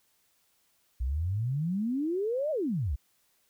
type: exponential two-way sweep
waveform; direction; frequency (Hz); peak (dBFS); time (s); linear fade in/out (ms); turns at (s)
sine; up then down; 58.3 to 641 to 58.3; -27; 1-2.96; 10; 2.51
effects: white hiss -70 dBFS RMS until 3.49 s